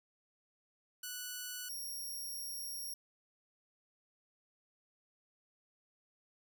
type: tone pair in turn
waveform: 5% pulse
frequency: 1480 / 5588 Hz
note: F#6 / F8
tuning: 0 / 0 cents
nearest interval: octave + major seventh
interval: 2300 cents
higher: second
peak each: -30 / -35 dBFS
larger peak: first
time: 1.03-1.69 / 1.69-2.94 s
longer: second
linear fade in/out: 5 ms
effects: none